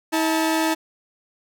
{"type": "tone pair together", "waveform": "sawtooth", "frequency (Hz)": [320.6, 879], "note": ["E4", "A5"], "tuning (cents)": [-48, -2], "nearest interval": "octave + perfect fourth", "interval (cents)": 1746, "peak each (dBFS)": [-16, -21], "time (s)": [0.12, 0.75], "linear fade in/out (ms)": 20, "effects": []}